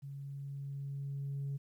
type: tone with level ramp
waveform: sine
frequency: 139.4 Hz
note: C#3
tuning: 10 cents sharp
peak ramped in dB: -42 to -33 dBFS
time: 0.02-1.58 s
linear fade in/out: 20 ms
effects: tanh soft clip ceiling -33 dBFS + 12-bit